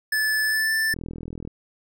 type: tone with pitch glide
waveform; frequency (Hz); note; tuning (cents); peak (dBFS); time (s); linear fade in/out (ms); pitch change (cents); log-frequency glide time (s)
square; 1737 to 1767.4; A6 to A6; -23 to +7; -21; 0.12-0.94; 5; +30; 0.44-0.73
type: click train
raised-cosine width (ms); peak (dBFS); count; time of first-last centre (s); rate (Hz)
3; -21; 23; 0.94-1.475; 41.1
effects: none